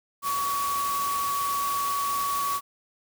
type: tone in noise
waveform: sine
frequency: 1128 Hz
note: C#6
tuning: 30 cents sharp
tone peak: -25 dBFS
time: 0.22-2.61 s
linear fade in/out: 50 ms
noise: white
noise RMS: -34 dBFS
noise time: 0.22-2.61 s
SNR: +6 dB
effects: none